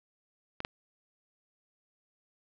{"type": "clicks", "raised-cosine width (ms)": 0.3, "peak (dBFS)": [-20, -15], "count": 2, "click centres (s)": [0.604, 0.649], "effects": ["resampled to 16000 Hz", "7-bit"]}